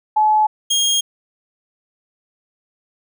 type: tone pair in turn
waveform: sine / 25% pulse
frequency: 857 / 3247 Hz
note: A5 / G#7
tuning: -46 / -40 cents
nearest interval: octave + major seventh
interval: 2306 cents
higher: second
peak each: -11 dBFS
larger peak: neither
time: 0.16-0.47 / 0.7-1.01 s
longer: neither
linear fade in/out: 10 ms
effects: none